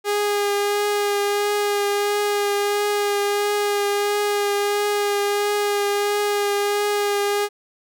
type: tone with vibrato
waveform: sawtooth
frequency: 409.4 Hz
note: G#4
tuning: 25 cents flat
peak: -15 dBFS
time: 0.04-7.49 s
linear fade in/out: 50 ms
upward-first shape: triangle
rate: 1.5 Hz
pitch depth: 18 cents each way
effects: none